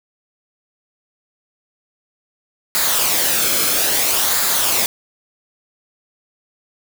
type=noise with flanger; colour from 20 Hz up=white; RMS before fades=-17 dBFS; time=2.75-4.86 s; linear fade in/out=0 ms; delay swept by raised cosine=0.34 to 1.09 ms; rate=0.6 Hz; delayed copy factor=-0.5; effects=none